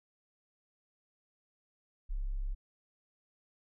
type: tone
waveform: sine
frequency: 33.82 Hz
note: C#1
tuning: 42 cents flat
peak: -32 dBFS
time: 2.09-2.55 s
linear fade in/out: 20 ms
effects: none